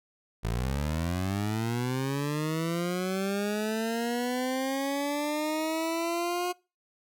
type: linear sweep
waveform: 20% pulse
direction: up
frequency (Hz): 53.2 to 360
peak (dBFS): -23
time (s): 0.43-6.53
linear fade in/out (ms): 20
effects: noise-tail reverb RT60 0.3 s tail -24 dB re dry